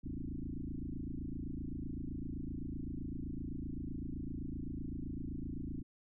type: tone with frequency modulation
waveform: sine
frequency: 122.4 Hz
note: B2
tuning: 15 cents flat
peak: -38 dBFS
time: 0.03-5.83 s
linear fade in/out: 20 ms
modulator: 27.8 Hz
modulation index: 6.6
effects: none